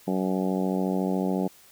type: harmonic tone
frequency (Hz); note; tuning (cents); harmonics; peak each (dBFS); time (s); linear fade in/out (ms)
93.9; F#2; +26; 2 / 3 / 4 / 5 / 6 / 7 / 8 / 9; -26 / -30 / -32 / -34 / -36 / -37 / -38 / -39; 0.07-1.48; 10
effects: white hiss -54 dBFS RMS until 1.71 s